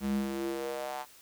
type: tone with high-pass filter sweep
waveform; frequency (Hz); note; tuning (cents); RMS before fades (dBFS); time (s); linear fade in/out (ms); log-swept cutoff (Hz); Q
square; 67.8; C#2; -38; -34; 0-1.06; 50; 160 to 880; 4.2
effects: white hiss -56 dBFS RMS until 1.21 s